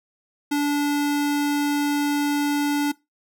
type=tone; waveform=square; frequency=290 Hz; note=D4; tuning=22 cents flat; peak=-20 dBFS; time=0.51-2.92 s; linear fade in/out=10 ms; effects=noise-tail reverb RT60 0.2 s tail -20 dB re dry